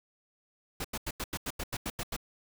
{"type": "noise bursts", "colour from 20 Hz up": "pink", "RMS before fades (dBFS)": -35, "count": 11, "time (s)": [0.8, 2.165], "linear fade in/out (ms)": 5, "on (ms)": 45, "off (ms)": 87, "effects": []}